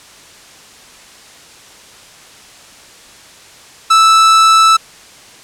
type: tone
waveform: 45% pulse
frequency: 1316 Hz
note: E6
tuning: 3 cents flat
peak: -5 dBFS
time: 3.9-4.77 s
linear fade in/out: 10 ms
effects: white hiss -39 dBFS RMS until 5.43 s + low-pass 8000 Hz 12 dB/octave